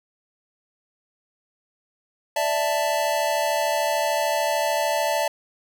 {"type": "chord", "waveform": "square", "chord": "D suspended second", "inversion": "none", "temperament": "just", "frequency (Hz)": [587.3, 660.7, 881], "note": ["D5", "E5", "A5"], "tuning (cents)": [0, 4, 2], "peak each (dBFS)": -26, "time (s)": [2.36, 5.28], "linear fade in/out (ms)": 5, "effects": []}